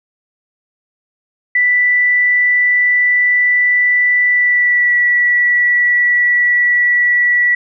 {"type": "tone with pitch glide", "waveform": "sine", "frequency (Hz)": [1975.5, 1948.3], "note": ["B6", "B6"], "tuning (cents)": [0, -24], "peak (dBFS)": -9, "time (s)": [1.55, 7.55], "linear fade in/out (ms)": 5, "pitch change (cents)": -24, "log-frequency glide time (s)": [4.27, 4.99], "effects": []}